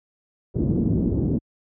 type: low-pass noise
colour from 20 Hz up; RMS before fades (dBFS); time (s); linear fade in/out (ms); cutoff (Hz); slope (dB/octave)
white; -21; 0.54-1.39; 20; 300; 24
effects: high-pass 60 Hz 12 dB/octave